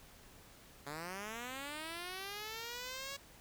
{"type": "linear sweep", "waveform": "5% pulse", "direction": "up", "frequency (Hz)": [138.59, 561], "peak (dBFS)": -31, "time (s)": [0.86, 3.17], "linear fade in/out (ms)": 10, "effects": ["pink hiss -59 dBFS RMS until 3.4 s"]}